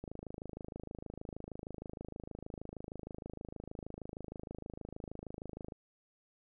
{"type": "click train", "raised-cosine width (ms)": 2, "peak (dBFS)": -30, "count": 151, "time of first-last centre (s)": [0.04, 5.722], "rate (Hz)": 26.4, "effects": []}